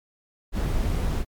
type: noise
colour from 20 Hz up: brown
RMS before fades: -24 dBFS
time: 0.52-1.25 s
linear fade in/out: 50 ms
effects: MP3 96 kbps